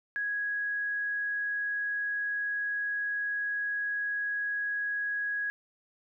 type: tone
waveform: sine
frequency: 1661.2 Hz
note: G#6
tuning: in tune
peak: -29 dBFS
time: 0.16-5.5 s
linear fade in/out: 0 ms
effects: none